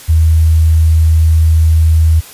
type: tone with sample-and-hold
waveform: sine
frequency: 80 Hz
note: D#2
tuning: 49 cents sharp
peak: -5 dBFS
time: 0.08-2.21 s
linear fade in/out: 20 ms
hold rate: 11025 Hz
effects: white hiss -34 dBFS RMS until 2.33 s + resampled to 32000 Hz